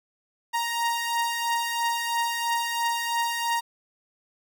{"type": "beating tone pair", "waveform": "sawtooth", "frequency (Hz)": [932.3, 935.3], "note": ["A#5", "A#5"], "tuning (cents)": [0, 6], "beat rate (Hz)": 3, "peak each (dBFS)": [-27, -22], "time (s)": [0.53, 3.61], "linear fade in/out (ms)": 20, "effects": []}